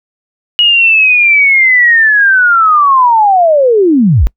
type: linear sweep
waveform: sine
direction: down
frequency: 2903 to 35.8 Hz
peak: -4 dBFS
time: 0.59-4.27 s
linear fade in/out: 0 ms
effects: noise-tail reverb RT60 0.1 s tail -25 dB re dry